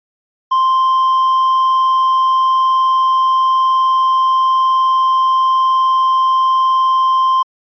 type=tone; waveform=triangle; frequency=1046.5 Hz; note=C6; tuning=in tune; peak=-8 dBFS; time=0.51-7.43 s; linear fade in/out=10 ms; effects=resampled to 11025 Hz